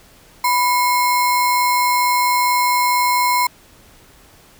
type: tone with sample-and-hold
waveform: sine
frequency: 987.8 Hz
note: B5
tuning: in tune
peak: -13 dBFS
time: 0.44-3.47 s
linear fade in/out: 5 ms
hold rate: 3150 Hz
effects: pink hiss -48 dBFS RMS until 4.59 s